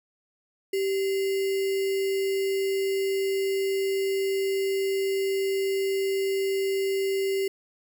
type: tone with sample-and-hold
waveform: sine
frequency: 389.1 Hz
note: G4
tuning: 13 cents flat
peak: -23 dBFS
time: 0.73-7.48 s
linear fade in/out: 5 ms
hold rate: 2450 Hz
effects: none